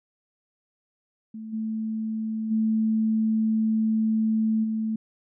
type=tone with level steps; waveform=sine; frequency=220 Hz; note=A3; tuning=in tune; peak=-34 / -26 / -20 / -24 dBFS; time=1.34-4.96 s; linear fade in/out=5 ms; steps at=1.52 / 2.5 / 4.63 s; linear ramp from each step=20 ms; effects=none